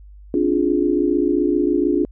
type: chord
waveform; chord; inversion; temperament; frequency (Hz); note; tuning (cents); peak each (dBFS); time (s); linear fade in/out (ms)
sine; D half-diminished seventh; third; equal with one note detuned; 266.8 / 293.7 / 349.2 / 415.3; C4 / D4 / F4 / Ab4; +34 / 0 / 0 / 0; -24 / -19 / -19 / -23; 0.34-2.05; 2
effects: added 50 Hz sine -39 dBFS peak until 2.11 s